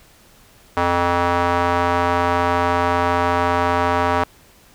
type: tone with band-pass filter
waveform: square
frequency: 87.31 Hz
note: F2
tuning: in tune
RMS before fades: -18 dBFS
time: 0.77-4.24 s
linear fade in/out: 0 ms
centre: 1000 Hz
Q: 1.5
effects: pink hiss -50 dBFS RMS until 4.74 s